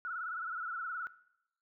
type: tone with vibrato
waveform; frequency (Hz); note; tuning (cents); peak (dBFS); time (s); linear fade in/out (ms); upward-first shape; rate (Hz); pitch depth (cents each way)
sine; 1388; F6; -11; -36; 0.05-1.07; 0; sine; 19; 110
effects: noise-tail reverb RT60 0.8 s tail -18 dB re dry